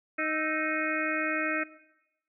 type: harmonic tone with a mistuned harmonic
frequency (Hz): 310.9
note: D#4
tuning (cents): -1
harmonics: 1 / 2 / 4 / 5 / 6 / 7 / 8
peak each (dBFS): -35 / -35 / -35 / -35 / -35 / -35 / -35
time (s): 0.18-1.64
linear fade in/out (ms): 10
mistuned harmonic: 4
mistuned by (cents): +95
effects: noise-tail reverb RT60 0.9 s tail -17 dB re dry